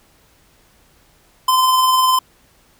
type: tone with tremolo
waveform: square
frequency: 1029 Hz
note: C6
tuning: 29 cents flat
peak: -11 dBFS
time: 1.48-2.19 s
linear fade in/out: 5 ms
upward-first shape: sine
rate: 20 Hz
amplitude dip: 30%
effects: pink hiss -54 dBFS RMS until 2.79 s